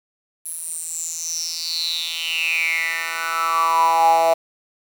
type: tone with high-pass filter sweep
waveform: 10% pulse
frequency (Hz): 164.81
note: E3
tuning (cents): 0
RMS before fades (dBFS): -21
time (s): 0.45-4.34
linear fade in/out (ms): 10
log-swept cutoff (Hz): 11000 to 680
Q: 9.4
effects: 7-bit